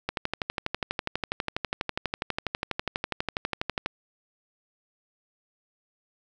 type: click train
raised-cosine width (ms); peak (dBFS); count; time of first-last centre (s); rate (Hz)
0.3; -11; 47; 0.09-3.86; 12.2
effects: none